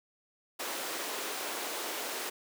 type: high-pass noise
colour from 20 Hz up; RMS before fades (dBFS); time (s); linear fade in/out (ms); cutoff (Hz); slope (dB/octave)
pink; -37; 0.59-2.3; 10; 330; 24
effects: none